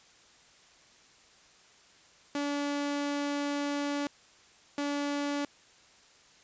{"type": "tone bursts at uneven times", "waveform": "sawtooth", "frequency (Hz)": 287.2, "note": "D4", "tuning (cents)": -39, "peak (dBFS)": -26, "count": 2, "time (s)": [[2.35, 4.07], [4.78, 5.45]], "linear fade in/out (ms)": 2, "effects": ["white hiss -59 dBFS RMS until 6.43 s", "resampled to 16000 Hz"]}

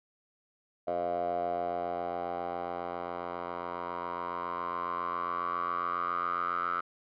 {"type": "tone with band-pass filter sweep", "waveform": "10% pulse", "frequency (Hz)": 87.31, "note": "F2", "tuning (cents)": 0, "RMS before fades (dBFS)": -34, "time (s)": [0.87, 6.81], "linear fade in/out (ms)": 10, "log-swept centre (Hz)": [660, 1300], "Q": 9.7, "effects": ["resampled to 11025 Hz"]}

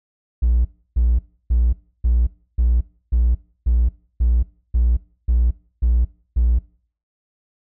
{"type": "tone bursts", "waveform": "triangle", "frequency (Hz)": 59.3, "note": "A#1", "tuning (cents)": 30, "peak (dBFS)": -10, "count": 12, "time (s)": [0.42, 6.59], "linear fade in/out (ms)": 10, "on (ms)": 230, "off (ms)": 310, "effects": ["noise-tail reverb RT60 0.5 s tail -23 dB re dry", "tanh soft clip ceiling -8 dBFS"]}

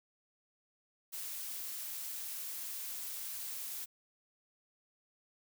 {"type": "noise", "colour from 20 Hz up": "blue", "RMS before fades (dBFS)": -42, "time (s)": [1.12, 3.86], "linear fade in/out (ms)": 20, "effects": []}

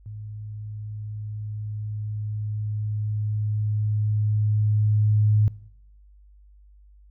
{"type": "tone with level ramp", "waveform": "sine", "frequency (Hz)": 106, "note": "G#2", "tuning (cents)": 36, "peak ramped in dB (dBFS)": [-34, -15], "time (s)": [0.06, 5.48], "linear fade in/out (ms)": 0, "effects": ["noise-tail reverb RT60 0.7 s tail -20 dB re dry", "added 50 Hz sine -49 dBFS peak until 7.1 s"]}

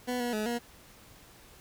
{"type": "tone with pitch steps", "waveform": "20% pulse", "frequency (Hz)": [247.8, 241.9, 213.6, 238.1], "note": ["B3", "B3", "G#3", "A#3"], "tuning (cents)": [6, -36, 49, 37], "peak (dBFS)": -25, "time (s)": [0.07, 0.59], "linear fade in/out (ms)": 20, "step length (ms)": 130, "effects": ["pink hiss -55 dBFS RMS until 1.6 s"]}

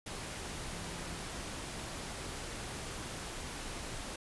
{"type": "tone in noise", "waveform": "sine", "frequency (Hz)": 170, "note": "F3", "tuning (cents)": -46, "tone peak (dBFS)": -49, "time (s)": [0.72, 1.19], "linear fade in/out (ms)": 5, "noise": "pink", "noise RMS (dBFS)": -42, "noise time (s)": [0.06, 4.16], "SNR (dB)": -10, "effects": ["resampled to 24000 Hz"]}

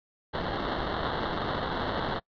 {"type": "noise with sample-and-hold", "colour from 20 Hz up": "white", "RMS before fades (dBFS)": -31, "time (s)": [0.33, 2.2], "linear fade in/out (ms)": 20, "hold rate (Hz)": 2450, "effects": ["noise-tail reverb RT60 0.1 s tail -25 dB re dry", "resampled to 11025 Hz"]}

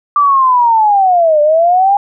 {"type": "linear two-way sweep", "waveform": "sine", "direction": "down then up", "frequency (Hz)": [1179, 587, 817], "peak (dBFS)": -6, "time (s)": [0.16, 1.97], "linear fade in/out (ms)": 2, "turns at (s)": 1.41, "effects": []}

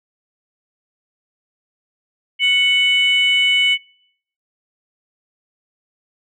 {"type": "tone pair together", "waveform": "sine", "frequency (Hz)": [2217, 2979], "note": ["C#7", "F#7"], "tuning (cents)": [0, 11], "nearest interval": "perfect fourth", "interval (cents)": 511, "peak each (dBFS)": -14, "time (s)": [2.39, 3.78], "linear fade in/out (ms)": 50, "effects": ["noise-tail reverb RT60 0.7 s tail -26 dB re dry", "tanh soft clip ceiling -7 dBFS"]}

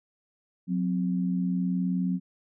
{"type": "tone pair together", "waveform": "sine", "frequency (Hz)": [181.5, 260.9], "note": ["F#3", "C4"], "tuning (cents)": [-33, -5], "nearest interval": "tritone", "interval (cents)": 628, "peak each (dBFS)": [-25, -31], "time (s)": [0.67, 2.2], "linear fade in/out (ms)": 50, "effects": []}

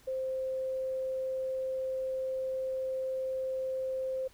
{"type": "tone", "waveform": "sine", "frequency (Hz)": 523.3, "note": "C5", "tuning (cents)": 0, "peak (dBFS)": -31, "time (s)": [0.07, 4.28], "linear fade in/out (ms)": 10, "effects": ["added 50 Hz sine -65 dBFS peak until 4.33 s", "pink hiss -61 dBFS RMS until 4.33 s"]}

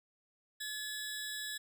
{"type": "tone pair together", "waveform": "25% pulse", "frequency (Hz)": [1710, 3853], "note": ["A6", "B7"], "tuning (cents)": [-50, -44], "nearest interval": "octave + major second", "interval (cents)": 1406, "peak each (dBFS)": [-37, -39], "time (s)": [0.6, 1.58], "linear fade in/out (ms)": 10, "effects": []}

